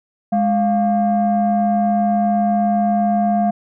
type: tone pair together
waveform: sine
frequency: 207.7 / 700.2 Hz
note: G#3 / F5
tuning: 0 / +4 cents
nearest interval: octave + major sixth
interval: 2104 cents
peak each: -15 dBFS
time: 0.32-3.51 s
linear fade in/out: 10 ms
effects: tanh soft clip ceiling -9 dBFS